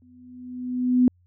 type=tone with exponential growth; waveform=sine; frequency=250 Hz; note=B3; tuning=21 cents sharp; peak=-12 dBFS; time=0.02-1.08 s; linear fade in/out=1 ms; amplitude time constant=230 ms; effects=added 89 Hz sine -57 dBFS peak until 1.26 s